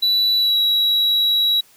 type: tone with pitch glide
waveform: triangle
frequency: 3951 to 3885 Hz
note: B7 to B7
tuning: 0 to -29 cents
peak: -13 dBFS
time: 0.02-1.61 s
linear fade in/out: 10 ms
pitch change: -29 cents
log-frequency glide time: 0.37-0.58 s
effects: white hiss -52 dBFS RMS until 1.76 s